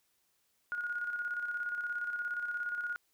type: tone with tremolo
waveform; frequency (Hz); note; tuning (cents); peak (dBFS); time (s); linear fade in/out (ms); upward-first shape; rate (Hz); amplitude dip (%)
sine; 1437; F6; +49; -32; 0.72-2.96; 0; square; 17; 45
effects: white hiss -75 dBFS RMS until 3.13 s